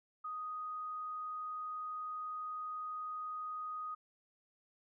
sine tone, 1246 Hz, D#6, 2 cents sharp, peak -39 dBFS, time 0.24-3.95 s, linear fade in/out 10 ms, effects none

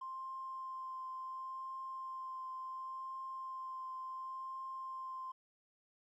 triangle tone with vibrato, 1049 Hz, C6, 4 cents sharp, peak -38 dBFS, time 0.01-5.32 s, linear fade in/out 10 ms, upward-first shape triangle, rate 0.7 Hz, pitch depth 12 cents each way, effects tanh soft clip ceiling -40 dBFS

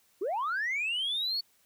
sine linear sweep, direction up, 335.2 to 4481 Hz, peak -27 dBFS, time 0.21-1.41 s, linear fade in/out 10 ms, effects tanh soft clip ceiling -26 dBFS + white hiss -67 dBFS RMS until 1.65 s

